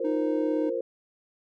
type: chord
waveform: sine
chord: F suspended fourth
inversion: none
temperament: equal with one note detuned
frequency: 349.2 / 466.2 / 525.7 Hz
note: F4 / Bb4 / C5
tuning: 0 / 0 / +8 cents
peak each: -34 / -30 / -30 dBFS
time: 0-0.81 s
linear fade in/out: 5 ms
type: tone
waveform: triangle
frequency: 311.1 Hz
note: D#4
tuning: in tune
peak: -24 dBFS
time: 0.04-0.7 s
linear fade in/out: 10 ms
effects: none